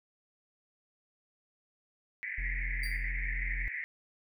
white band-pass noise, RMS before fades -38 dBFS, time 2.23-3.84 s, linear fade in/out 0 ms, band 1800 to 2200 Hz, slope 96 dB/octave
triangle tone, 43.02 Hz, F1, 25 cents flat, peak -31 dBFS, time 2.38-3.68 s, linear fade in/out 0 ms
sawtooth tone with exponential decay, 4689 Hz, D8, 4 cents flat, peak -36 dBFS, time 2.83-3.1 s, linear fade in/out 5 ms, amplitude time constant 57 ms
effects none

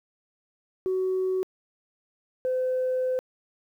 sine tone pair in turn, 374.2 / 511.7 Hz, F#4 / C5, +20 / -39 cents, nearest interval perfect fourth, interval 541 cents, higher second, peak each -22 dBFS, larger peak neither, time 0.86-1.43 / 2.45-3.19 s, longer second, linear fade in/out 0 ms, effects tanh soft clip ceiling -20 dBFS + 10-bit

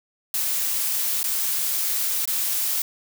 blue noise with dropouts, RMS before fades -24 dBFS, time 0.34-2.82 s, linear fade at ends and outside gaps 2 ms, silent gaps 1.231-1.24 / 2.255-2.275 s, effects none

